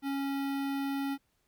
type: tone with notch filter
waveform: square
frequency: 276.3 Hz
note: C#4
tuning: 6 cents flat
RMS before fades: -33 dBFS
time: 0.02-1.18 s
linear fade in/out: 50 ms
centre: 7200 Hz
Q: 0.8
effects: pink hiss -75 dBFS RMS until 1.47 s